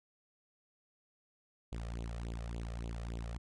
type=tone with flanger; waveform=sawtooth; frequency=57.5 Hz; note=A#1; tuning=23 cents flat; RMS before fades=-41 dBFS; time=1.72-3.38 s; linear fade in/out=5 ms; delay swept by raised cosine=0.27 to 1.67 ms; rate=3.5 Hz; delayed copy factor=+0.95; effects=resampled to 22050 Hz